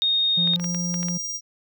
sine tone, 3706 Hz, A#7, 11 cents flat, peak -18 dBFS, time 0.02-0.56 s, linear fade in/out 0 ms
triangle tone with pitch glide, 174.61 to 176.03 Hz, F3 to F3, 0 to +14 cents, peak -23 dBFS, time 0.37-1.18 s, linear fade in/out 10 ms, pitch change +14 cents, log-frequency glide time 0.64-0.74 s
clicks, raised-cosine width 0.3 ms, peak -19 dBFS, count 8, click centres 0.474 / 0.536 / 0.598 / 0.643 / 0.747 / 0.942 / 1.03 / 1.085 s
square tone with tremolo, 5700 Hz, F8, 34 cents sharp, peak -27 dBFS, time 0.59-1.41 s, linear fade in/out 50 ms, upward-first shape sine, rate 20 Hz, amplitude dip 30%
effects none

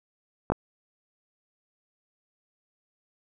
clicks, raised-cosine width 1 ms, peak -10 dBFS, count 2, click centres 0.501 / 0.52 s, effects none

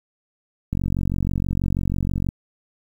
click train, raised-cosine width 5 ms, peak -11 dBFS, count 73, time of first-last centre 0.73-2.288 s, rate 46.2 Hz, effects 8-bit

